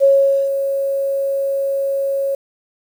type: tone with ADSR envelope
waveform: sine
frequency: 550 Hz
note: C#5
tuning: 14 cents flat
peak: -7 dBFS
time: 0-2.35 s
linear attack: 34 ms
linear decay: 450 ms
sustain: -9 dB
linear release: 4 ms
effects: 7-bit